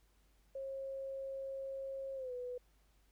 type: tone with pitch glide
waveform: sine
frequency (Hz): 540 to 495.2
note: C#5 to B4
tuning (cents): -45 to +5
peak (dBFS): -40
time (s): 0.55-2.58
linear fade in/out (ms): 5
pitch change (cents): -150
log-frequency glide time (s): 2.15-2.33
effects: added 50 Hz sine -68 dBFS peak until 3.11 s + pink hiss -75 dBFS RMS until 3.11 s